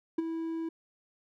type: tone with ADSR envelope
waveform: triangle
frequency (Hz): 327.2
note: E4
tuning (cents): -13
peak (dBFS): -21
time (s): 0.18-0.69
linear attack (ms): 7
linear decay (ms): 19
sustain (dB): -9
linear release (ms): 6
effects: none